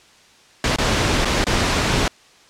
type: noise with dropouts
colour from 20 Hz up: pink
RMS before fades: -18 dBFS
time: 0.64-2.08 s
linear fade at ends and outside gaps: 2 ms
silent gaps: 0.761-0.784 / 1.249-1.254 / 1.442-1.467 s
effects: white hiss -50 dBFS RMS until 2.49 s + low-pass 6000 Hz 12 dB/octave